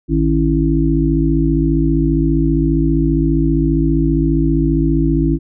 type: harmonic tone with a mistuned harmonic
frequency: 55 Hz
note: A1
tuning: in tune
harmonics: 1 / 3 / 5 / 6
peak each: -17 / -17 / -17 / -17 dBFS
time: 0.08-5.39 s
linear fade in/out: 50 ms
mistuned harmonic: 3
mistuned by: -130 cents
effects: none